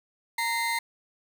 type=tone pair together; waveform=35% pulse; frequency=926 / 2079 Hz; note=A#5 / C7; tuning=-12 / -12 cents; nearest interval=octave + major second; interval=1400 cents; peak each=-27 dBFS; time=0.38-0.79 s; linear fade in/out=5 ms; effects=none